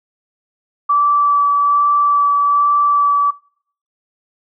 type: tone with vibrato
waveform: sine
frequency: 1156 Hz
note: D6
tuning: 28 cents flat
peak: -10 dBFS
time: 0.89-3.31 s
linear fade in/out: 10 ms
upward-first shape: sine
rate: 1.2 Hz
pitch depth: 10 cents each way
effects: noise-tail reverb RT60 0.6 s tail -25 dB re dry